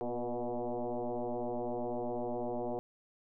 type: tone with frequency modulation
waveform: sine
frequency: 125 Hz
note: B2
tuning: 21 cents sharp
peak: -33 dBFS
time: 0.01-2.79 s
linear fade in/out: 0 ms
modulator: 121 Hz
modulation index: 5.6
effects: none